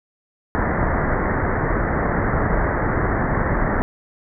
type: low-pass noise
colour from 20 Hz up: pink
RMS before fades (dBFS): -20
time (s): 0.55-3.82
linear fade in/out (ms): 0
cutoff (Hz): 2000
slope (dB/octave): 96
effects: none